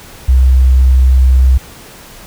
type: tone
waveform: sine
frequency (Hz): 64.5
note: C2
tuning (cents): -24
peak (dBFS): -4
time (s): 0.28-1.58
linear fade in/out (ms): 10
effects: pink hiss -35 dBFS RMS until 2.26 s